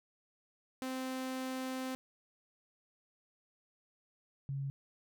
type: tone pair in turn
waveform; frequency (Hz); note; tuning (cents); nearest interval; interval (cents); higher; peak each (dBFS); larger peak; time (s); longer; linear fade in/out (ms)
sawtooth / sine; 259.7 / 137.97; C4 / C#3; -13 / -8; major seventh; 1095; first; -33 / -35; first; 0.82-1.95 / 4.49-4.7; first; 0
effects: none